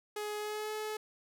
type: tone with pitch glide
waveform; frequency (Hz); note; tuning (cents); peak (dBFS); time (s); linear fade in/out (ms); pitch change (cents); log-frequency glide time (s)
sawtooth; 420 to 429.1; G#4 to A4; +19 to -43; -32; 0.16-0.97; 5; +38; 0.38-0.72
effects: none